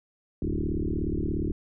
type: tone with frequency modulation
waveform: sine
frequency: 138.59 Hz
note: C#3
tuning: in tune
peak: -25 dBFS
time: 0.42-1.52 s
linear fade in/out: 2 ms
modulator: 36.9 Hz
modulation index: 6.2
effects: none